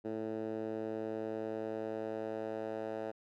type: tone with band-pass filter sweep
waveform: 10% pulse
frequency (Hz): 110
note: A2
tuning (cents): 0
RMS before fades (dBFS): -39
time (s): 0.04-3.12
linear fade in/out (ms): 20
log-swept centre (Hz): 370 to 610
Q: 1.4
effects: none

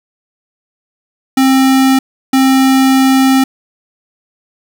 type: tone bursts at uneven times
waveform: square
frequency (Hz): 265.1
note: C4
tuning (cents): +23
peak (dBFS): -7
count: 2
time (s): 1.37-1.99 / 2.33-3.44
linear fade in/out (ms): 5
effects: 8-bit

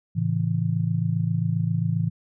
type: chord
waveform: sine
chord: A major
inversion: none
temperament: just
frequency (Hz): 110 / 137.5 / 165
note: A2 / C#3 / E3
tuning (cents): 0 / -14 / +2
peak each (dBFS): -25 / -28 / -24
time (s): 0.15-2.1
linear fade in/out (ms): 20
effects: none

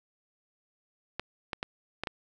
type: clicks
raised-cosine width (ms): 0.3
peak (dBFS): -16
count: 5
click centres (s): 1.196 / 1.532 / 1.629 / 2.036 / 2.072
effects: none

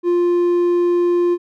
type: tone with hard clipping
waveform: sine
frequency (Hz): 350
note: F4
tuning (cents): +4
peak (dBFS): -14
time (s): 0.03-1.38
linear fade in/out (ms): 50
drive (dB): 3
effects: none

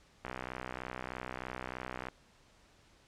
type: click train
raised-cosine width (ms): 0.5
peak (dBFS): -24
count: 117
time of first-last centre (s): 0.25-2.085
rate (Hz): 63.2
effects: pink hiss -64 dBFS RMS until 3.07 s + low-pass 7000 Hz 12 dB/octave

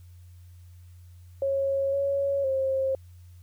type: tone with pitch steps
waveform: sine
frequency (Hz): 547 / 556 / 533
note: C#5 / C#5 / C5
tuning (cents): -23 / +5 / +32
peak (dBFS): -23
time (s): 1.42-2.95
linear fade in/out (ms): 2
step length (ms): 510
effects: added 88 Hz sine -46 dBFS peak until 3.42 s + white hiss -66 dBFS RMS until 3.42 s

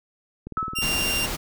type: click train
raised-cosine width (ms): 3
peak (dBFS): -22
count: 9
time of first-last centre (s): 0.47-0.893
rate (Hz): 18.9
type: tone with exponential decay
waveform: sine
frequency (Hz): 1300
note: E6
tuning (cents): -24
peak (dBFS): -21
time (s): 0.57-1.08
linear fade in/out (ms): 1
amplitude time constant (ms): 110
type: tone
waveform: sawtooth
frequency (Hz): 2782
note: F7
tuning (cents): -7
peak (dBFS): -20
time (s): 0.75-1.27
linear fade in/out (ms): 20
type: noise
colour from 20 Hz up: pink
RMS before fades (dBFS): -29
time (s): 0.81-1.37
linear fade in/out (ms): 20
effects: none

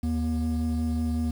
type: tone pair together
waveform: triangle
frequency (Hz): 77.78 / 238.8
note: D#2 / A#3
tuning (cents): 0 / +42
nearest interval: octave + perfect fifth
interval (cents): 1942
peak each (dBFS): -24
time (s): 0.03-1.31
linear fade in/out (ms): 5
effects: tanh soft clip ceiling -18 dBFS + 8-bit

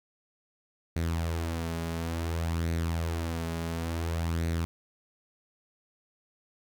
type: tone with flanger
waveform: sawtooth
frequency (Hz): 83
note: E2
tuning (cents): +12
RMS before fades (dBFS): -31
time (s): 0.96-4.65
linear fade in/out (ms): 0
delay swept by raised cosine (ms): 0.48 to 4.88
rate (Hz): 0.57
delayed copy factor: +0.5
effects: none

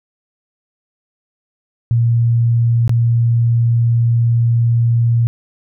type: tone with dropouts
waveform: sine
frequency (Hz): 117.2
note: A#2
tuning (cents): +10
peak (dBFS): -10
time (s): 1.91-5.27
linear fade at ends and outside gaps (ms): 0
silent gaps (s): 2.878-2.894
effects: none

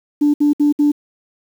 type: tone bursts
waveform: sine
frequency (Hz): 293.1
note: D4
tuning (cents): -3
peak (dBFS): -9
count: 4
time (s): 0.21-0.919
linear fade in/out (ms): 10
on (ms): 130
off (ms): 63
effects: tanh soft clip ceiling -6 dBFS + 7-bit

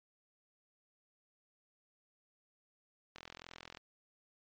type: click train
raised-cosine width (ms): 0.2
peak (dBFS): -29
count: 27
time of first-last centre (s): 3.16-3.772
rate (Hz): 42.5
effects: low-pass 5000 Hz 12 dB/octave + MP3 64 kbps

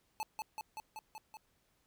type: tone with echo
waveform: square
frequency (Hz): 868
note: A5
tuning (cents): -24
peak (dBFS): -36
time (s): 0.2-0.23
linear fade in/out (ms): 0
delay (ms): 190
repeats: 6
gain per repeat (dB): -2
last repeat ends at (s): 1.37
effects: pink hiss -75 dBFS RMS until 1.86 s

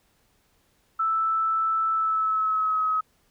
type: tone with pitch glide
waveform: sine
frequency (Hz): 1318.5 to 1275.1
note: E6 to D#6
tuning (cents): 0 to +42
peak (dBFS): -21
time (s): 0.99-3.01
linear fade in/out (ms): 10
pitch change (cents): -58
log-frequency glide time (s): 1.92-2.81
effects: pink hiss -66 dBFS RMS until 3.3 s

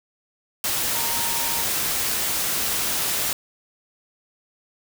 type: tone in noise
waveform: sine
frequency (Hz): 930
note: A#5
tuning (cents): -4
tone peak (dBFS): -32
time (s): 0.95-1.63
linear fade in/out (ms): 2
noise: white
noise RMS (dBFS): -24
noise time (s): 0.64-3.33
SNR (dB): -11
effects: none

